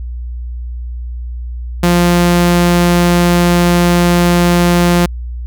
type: tone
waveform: sawtooth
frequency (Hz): 174.61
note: F3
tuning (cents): 0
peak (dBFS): -4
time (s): 1.83-5.06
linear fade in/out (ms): 5
effects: added 60 Hz sine -20 dBFS peak until 5.46 s